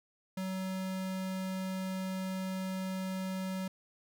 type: tone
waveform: square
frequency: 188.4 Hz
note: F#3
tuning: 32 cents sharp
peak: -35 dBFS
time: 0.37-3.68 s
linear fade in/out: 5 ms
effects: none